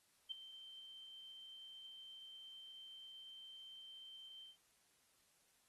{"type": "tone with ADSR envelope", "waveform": "sine", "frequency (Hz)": 3118, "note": "G7", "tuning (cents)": -10, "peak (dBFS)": -39, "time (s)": [0.29, 4.57], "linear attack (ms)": 25, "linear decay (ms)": 9, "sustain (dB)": -14, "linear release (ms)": 130, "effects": ["white hiss -75 dBFS RMS until 5.68 s", "AAC 32 kbps"]}